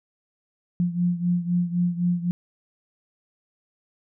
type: beating tone pair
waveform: sine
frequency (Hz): 174.61 / 178.51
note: F3 / F3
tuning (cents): 0 / +38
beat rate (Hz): 3.9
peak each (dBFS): -22 / -26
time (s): 0.8-2.31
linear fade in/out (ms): 0
effects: none